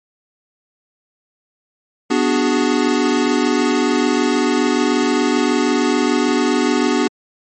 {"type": "chord", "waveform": "square", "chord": "G# half-diminished seventh", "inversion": "first", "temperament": "equal", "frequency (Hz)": [246.9, 293.7, 370, 415.3], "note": ["B3", "D4", "F#4", "G#4"], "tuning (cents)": [0, 0, 0, 0], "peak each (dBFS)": [-19, -19, -21, -23], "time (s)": [2.1, 7.08], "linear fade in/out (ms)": 10, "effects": ["MP3 32 kbps"]}